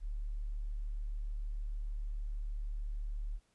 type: tone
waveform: sine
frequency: 36.72 Hz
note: D1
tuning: 1 cent sharp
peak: -35 dBFS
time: 0-3.4 s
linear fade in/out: 50 ms
effects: pink hiss -74 dBFS RMS until 3.54 s + resampled to 24000 Hz